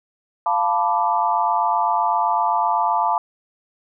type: chord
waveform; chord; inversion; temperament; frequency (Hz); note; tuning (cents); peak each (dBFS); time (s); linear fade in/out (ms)
sine; B half-diminished seventh; second; equal; 698.5 / 880 / 987.8 / 1174.7; F5 / A5 / B5 / D6; 0 / 0 / 0 / 0; -23 / -20 / -22 / -24; 0.46-3.18; 2
effects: none